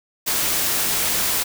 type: noise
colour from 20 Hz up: white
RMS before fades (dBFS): -21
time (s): 0.26-1.44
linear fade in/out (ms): 20
effects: none